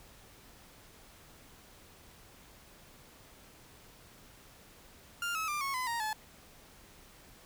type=tone with pitch steps; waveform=30% pulse; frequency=1400 / 1291.2 / 1190.9 / 1098.4 / 1013.1 / 934.4 / 861.8 Hz; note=F6 / E6 / D6 / C#6 / B5 / A#5 / A5; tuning=+4 / -36 / +24 / -16 / +44 / +4 / -36 cents; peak=-30 dBFS; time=5.22-6.13 s; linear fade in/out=2 ms; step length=130 ms; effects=pink hiss -57 dBFS RMS until 7.45 s